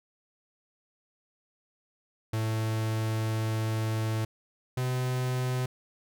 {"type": "tone pair in turn", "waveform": "45% pulse", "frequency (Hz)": [110.5, 127.17], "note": ["A2", "C3"], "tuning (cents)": [8, -49], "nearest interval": "major second", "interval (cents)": 243, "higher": "second", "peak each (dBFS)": -27, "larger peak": "neither", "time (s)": [[2.33, 4.25], [4.77, 5.66]], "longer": "first", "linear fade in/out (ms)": 5, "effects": []}